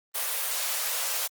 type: high-pass noise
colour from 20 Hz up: white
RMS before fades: -29 dBFS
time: 0.14-1.28 s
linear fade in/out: 20 ms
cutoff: 470 Hz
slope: 96 dB/octave
effects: Opus 32 kbps